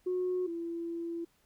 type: tone pair in turn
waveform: sine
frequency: 364.5 / 337.1 Hz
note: F#4 / E4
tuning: -26 / +39 cents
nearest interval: minor second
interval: 135 cents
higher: first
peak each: -28 / -34 dBFS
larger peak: first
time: 0.06-0.47 / 0.47-1.25 s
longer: second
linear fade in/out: 10 ms
effects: tanh soft clip ceiling -25 dBFS + pink hiss -70 dBFS RMS until 1.45 s